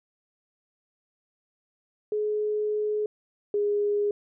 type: tone pair in turn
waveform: sine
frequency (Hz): 422.9 / 412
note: G#4 / G#4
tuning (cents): +31 / -14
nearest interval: unison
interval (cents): 45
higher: first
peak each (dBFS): -24 / -22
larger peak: second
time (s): 2.12-3.06 / 3.54-4.11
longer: first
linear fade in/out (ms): 2
effects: none